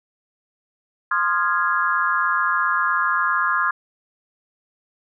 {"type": "chord", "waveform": "sine", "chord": "F minor seventh", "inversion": "second", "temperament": "equal with one note detuned", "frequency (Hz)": [1046.5, 1229.5, 1396.9, 1661.2], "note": ["C6", "Eb6", "F6", "Ab6"], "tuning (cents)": [0, -21, 0, 0], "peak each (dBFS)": -23, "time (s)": [1.11, 3.71], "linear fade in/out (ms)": 5, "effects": []}